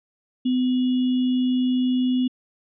sine tone with sample-and-hold, 253 Hz, B3, 42 cents sharp, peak -18 dBFS, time 0.45-2.28 s, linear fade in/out 10 ms, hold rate 3150 Hz, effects resampled to 11025 Hz

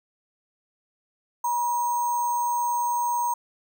sine tone with sample-and-hold, 959 Hz, A#5, 49 cents sharp, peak -22 dBFS, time 1.44-3.34 s, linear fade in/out 5 ms, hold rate 7350 Hz, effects none

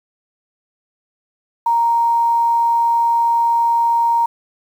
sine tone with quantisation, 932.3 Hz, A#5, in tune, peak -12 dBFS, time 1.66-4.26 s, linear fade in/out 5 ms, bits 7, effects none

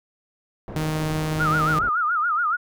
pink low-pass noise, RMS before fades -34 dBFS, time 0.68-1.89 s, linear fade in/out 0 ms, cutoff 870 Hz, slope 12 dB/octave
sawtooth tone, 155.56 Hz, D#3, in tune, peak -19 dBFS, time 0.76-1.79 s, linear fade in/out 2 ms
sine tone with vibrato, 1318.5 Hz, E6, in tune, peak -19 dBFS, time 1.39-2.57 s, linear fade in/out 20 ms, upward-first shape sine, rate 7.1 Hz, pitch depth 160 cents each way
effects none

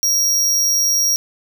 45% pulse tone, 5650 Hz, F8, 19 cents sharp, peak -14 dBFS, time 0.03-1.16 s, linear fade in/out 0 ms, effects 9-bit

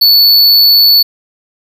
square tone, 4448 Hz, C#8, 5 cents sharp, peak -4 dBFS, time 0.01-1.03 s, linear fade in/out 10 ms, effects none

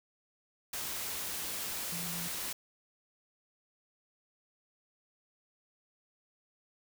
sine tone in noise, 171.4 Hz, F3, 32 cents flat, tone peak -42 dBFS, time 1.92-2.28 s, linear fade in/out 5 ms, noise white, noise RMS -38 dBFS, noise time 0.73-2.53 s, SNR -7 dB, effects none

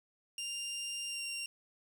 20% pulse tone with pitch glide, 2794 to 2768 Hz, F7 to F7, 0 to -16 cents, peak -32 dBFS, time 0.38-1.46 s, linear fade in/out 2 ms, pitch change -16 cents, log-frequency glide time 1.08-1.21 s, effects 10-bit

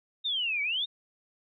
sine exponential two-way sweep, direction down then up, 3748 to 2235 to 3748 Hz, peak -27 dBFS, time 0.24-0.86 s, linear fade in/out 20 ms, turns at 0.62 s, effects none

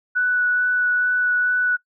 sine tone with vibrato, 1480 Hz, F#6, in tune, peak -16 dBFS, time 0.15-1.77 s, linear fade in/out 20 ms, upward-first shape sine, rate 2.3 Hz, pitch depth 9 cents each way, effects noise-tail reverb RT60 0.1 s tail -20 dB re dry

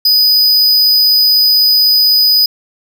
square tone, 4978 Hz, D#8, in tune, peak -7 dBFS, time 0.05-2.46 s, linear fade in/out 5 ms, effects none

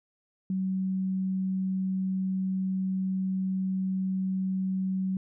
sine tone, 188.9 Hz, F#3, 36 cents sharp, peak -26 dBFS, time 0.5-5.17 s, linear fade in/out 2 ms, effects none

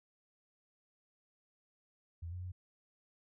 sine tone with pitch steps, 84.4 / 90 / 90.9 Hz, E2 / F#2 / F#2, +41 / -47 / -30 cents, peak -40 dBFS, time 2.22-2.52 s, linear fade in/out 10 ms, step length 100 ms, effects none

